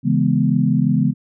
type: chord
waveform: sine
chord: C# minor seventh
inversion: none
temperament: equal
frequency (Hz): 138.59 / 164.81 / 207.7 / 246.9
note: C#3 / E3 / G#3 / B3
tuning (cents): 0 / 0 / 0 / 0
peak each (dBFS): -19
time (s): 0.03-1.14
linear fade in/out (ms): 50
effects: none